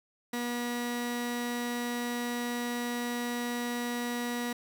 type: tone pair together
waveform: sawtooth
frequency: 241 / 964 Hz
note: B3 / B5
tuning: -42 / -42 cents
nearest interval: 2 octaves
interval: 2400 cents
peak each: -28 / -33 dBFS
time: 0.33-4.53 s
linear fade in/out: 5 ms
effects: none